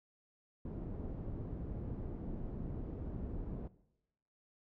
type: low-pass noise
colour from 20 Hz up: pink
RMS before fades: -42 dBFS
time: 0.65-3.68 s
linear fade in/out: 5 ms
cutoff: 350 Hz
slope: 12 dB/octave
effects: noise-tail reverb RT60 0.9 s tail -19 dB re dry